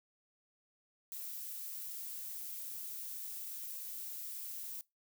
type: noise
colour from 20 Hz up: violet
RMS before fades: -44 dBFS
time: 1.12-4.81 s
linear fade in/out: 0 ms
effects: noise-tail reverb RT60 0.2 s tail -22 dB re dry